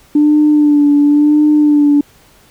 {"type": "tone with vibrato", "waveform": "sine", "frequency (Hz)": 295, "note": "D4", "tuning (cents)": 8, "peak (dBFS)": -5, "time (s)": [0.15, 2.01], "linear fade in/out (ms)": 5, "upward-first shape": "sine", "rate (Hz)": 0.95, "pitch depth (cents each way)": 35, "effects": ["tanh soft clip ceiling -1 dBFS", "pink hiss -47 dBFS RMS until 2.5 s"]}